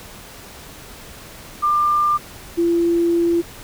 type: tone pair in turn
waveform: sine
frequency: 1194 / 340.3 Hz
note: D6 / F4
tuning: +28 / -45 cents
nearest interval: octave + minor seventh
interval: 2173 cents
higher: first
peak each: -14 dBFS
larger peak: neither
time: 1.62-2.18 / 2.57-3.42 s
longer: second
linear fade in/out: 20 ms
effects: pink hiss -39 dBFS RMS until 3.63 s